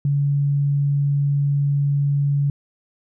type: tone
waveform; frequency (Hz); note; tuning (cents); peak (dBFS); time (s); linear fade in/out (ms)
sine; 142.1; C#3; +43; -16; 0.05-2.5; 2
effects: none